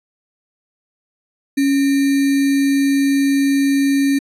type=tone with sample-and-hold; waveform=sine; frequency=277.2 Hz; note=C#4; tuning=in tune; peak=-12 dBFS; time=1.57-4.19 s; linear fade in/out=10 ms; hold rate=2100 Hz; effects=resampled to 32000 Hz